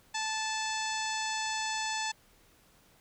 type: harmonic tone with a mistuned harmonic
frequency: 875 Hz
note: A5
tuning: 10 cents flat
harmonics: 1 / 2 / 3 / 4 / 5 / 6 / 7 / 8 / 9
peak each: -35 / -38 / -40 / -41 / -42 / -43 / -43 / -44 / -45 dBFS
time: 0.14-2.12 s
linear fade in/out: 10 ms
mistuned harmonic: 6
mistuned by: -22 cents
effects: pink hiss -63 dBFS RMS until 3 s